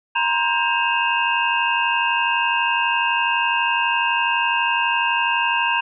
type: tone cluster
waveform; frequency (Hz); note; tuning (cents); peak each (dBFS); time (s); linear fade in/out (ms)
sine; 942 / 1034 / 1595 / 2577 / 2777; A#5 / C6 / G6 / E7 / F7; +18 / -21 / +30 / -40 / -10; -21 / -27 / -24 / -25 / -23; 0.15-5.81; 10
effects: none

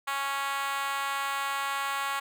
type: tone with high-pass filter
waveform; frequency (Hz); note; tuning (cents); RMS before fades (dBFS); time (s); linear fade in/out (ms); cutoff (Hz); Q
5% pulse; 276.8; C#4; -2; -31; 0.07-2.2; 10; 990; 3.4
effects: none

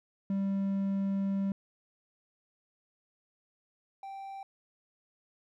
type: tone pair in turn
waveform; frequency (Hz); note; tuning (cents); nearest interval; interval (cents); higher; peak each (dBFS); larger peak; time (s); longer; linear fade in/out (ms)
triangle; 196 / 781.9; G3 / G5; 0 / -5; 2 octaves; 2395; second; -26 / -38; first; 0.3-1.52 / 4.03-4.43; first; 2
effects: none

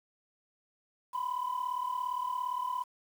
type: tone pair together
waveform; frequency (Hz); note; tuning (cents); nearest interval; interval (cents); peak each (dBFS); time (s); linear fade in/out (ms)
sine; 987.8 / 1025.2; B5 / C6; 0 / -36; minor second; 64; -32 / -34; 1.13-2.84; 20
effects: tanh soft clip ceiling -27 dBFS + 9-bit

